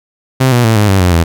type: tone with pitch steps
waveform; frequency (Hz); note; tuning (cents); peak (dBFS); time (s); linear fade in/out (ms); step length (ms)
sawtooth; 130.81 / 121.35 / 112.57 / 104.43 / 96.87 / 89.86 / 83.36; C3 / B2 / A2 / G#2 / G2 / F2 / E2; 0 / -30 / +40 / +10 / -20 / +50 / +20; -3; 0.4-1.24; 10; 120
effects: none